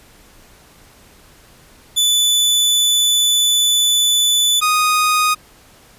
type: tone pair in turn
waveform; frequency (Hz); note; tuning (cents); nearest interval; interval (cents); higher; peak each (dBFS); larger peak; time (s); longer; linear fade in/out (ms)
sawtooth; 3485 / 1242.1; A7 / D#6; -17 / -3; octave + tritone; 1786; first; -9; neither; 1.96-4.61 / 4.61-5.35; first; 20
effects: pink hiss -47 dBFS RMS until 5.98 s + resampled to 32000 Hz